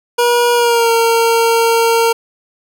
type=tone with pitch glide; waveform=25% pulse; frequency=480 to 459.6 Hz; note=B4 to A#4; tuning=-49 to -25 cents; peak=-6 dBFS; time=0.18-2.13 s; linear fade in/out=10 ms; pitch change=-76 cents; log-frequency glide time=0.54-0.91 s; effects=none